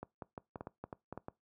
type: clicks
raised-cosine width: 1 ms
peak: -28 dBFS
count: 11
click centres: 0.03 / 0.222 / 0.378 / 0.558 / 0.609 / 0.671 / 0.84 / 0.928 / 1.126 / 1.176 / 1.284 s
effects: noise-tail reverb RT60 0.2 s tail -22 dB re dry + high-pass 80 Hz 12 dB/octave